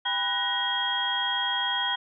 sine tone cluster, 800 / 989 / 1486 / 1887 / 3259 Hz, G5 / B5 / F#6 / A#6 / G#7, +35 / +2 / +7 / +21 / -33 cents, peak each -34 / -32 / -33 / -33 / -27 dBFS, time 0.05-1.96 s, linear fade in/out 10 ms, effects none

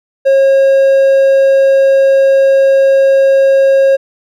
triangle tone, 542 Hz, C#5, 39 cents flat, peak -3 dBFS, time 0.25-3.97 s, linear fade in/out 20 ms, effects none

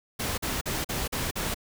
pink noise bursts, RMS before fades -30 dBFS, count 6, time 0.19-1.545 s, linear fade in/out 10 ms, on 190 ms, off 43 ms, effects none

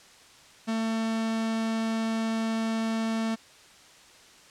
45% pulse tone, 224 Hz, A3, 31 cents sharp, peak -26 dBFS, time 0.67-3.36 s, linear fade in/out 20 ms, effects white hiss -53 dBFS RMS until 4.5 s + low-pass 7000 Hz 12 dB/octave

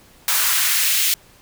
white noise with high-pass filter sweep, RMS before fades -18 dBFS, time 0.28-1.14 s, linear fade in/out 2 ms, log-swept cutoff 1000 to 2700 Hz, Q 1.3, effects pink hiss -50 dBFS RMS until 1.41 s

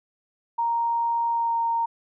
sine tone with pitch glide, 932.3 to 924.8 Hz, A#5 to A#5, 0 to -14 cents, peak -21 dBFS, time 0.58-1.86 s, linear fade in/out 10 ms, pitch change -14 cents, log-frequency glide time 1.29-1.58 s, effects none

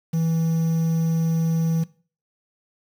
triangle tone with quantisation, 163.4 Hz, E3, 15 cents flat, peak -17 dBFS, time 0.13-1.84 s, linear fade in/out 10 ms, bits 7, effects noise-tail reverb RT60 0.4 s tail -19 dB re dry

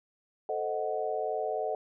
sine chord, A diminished seventh, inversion none, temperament equal, 440 / 523.3 / 622.3 / 740 Hz, A4 / C5 / Eb5 / Gb5, 0 / 0 / 0 / 0 cents, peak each -34 / -38 / -34 / -34 dBFS, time 0.49-1.75 s, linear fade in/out 2 ms, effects none

